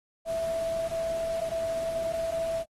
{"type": "tone in noise", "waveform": "sine", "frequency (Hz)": 659.3, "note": "E5", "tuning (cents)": 0, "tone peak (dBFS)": -27, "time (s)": [0.25, 2.65], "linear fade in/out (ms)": 50, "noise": "pink", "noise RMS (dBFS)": -44, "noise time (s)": [0.25, 2.65], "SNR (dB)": 14, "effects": ["AAC 32 kbps"]}